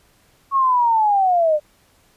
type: linear sweep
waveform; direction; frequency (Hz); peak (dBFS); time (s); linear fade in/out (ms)
sine; down; 1108.7 to 587.3; -13; 0.51-1.6; 50
effects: pink hiss -57 dBFS RMS until 2.16 s + resampled to 32000 Hz